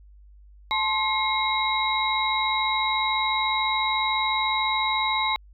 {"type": "tone cluster", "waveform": "sine", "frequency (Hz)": [870, 1056, 2145, 3843], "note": ["A5", "C6", "C7", "B7"], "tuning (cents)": [-20, 16, 42, -48], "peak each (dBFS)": -27, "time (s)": [0.71, 5.36], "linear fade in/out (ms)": 0, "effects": ["added 50 Hz sine -47 dBFS peak until 5.53 s"]}